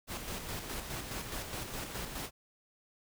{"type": "noise with tremolo", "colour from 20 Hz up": "pink", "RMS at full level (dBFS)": -39, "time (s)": [0.07, 2.31], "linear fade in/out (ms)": 50, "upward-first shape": "square", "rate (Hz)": 4.8, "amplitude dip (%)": 40, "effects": []}